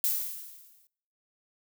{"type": "noise with exponential decay", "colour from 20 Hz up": "violet", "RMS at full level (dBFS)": -25, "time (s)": [0.04, 0.87], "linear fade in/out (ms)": 1, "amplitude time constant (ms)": 180, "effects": ["noise-tail reverb RT60 0.7 s tail -24 dB re dry"]}